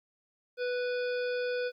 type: harmonic tone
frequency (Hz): 493.9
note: B4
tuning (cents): 0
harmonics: 1 / 3 / 5 / 7 / 9 / 10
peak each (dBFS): -30 / -38 / -44 / -49 / -49 / -51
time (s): 0.57-1.72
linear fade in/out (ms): 50
effects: 12-bit